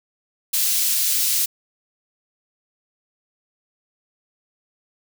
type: high-pass noise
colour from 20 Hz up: white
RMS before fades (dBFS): -20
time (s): 0.53-1.46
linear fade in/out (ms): 10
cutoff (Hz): 3600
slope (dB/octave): 12
effects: none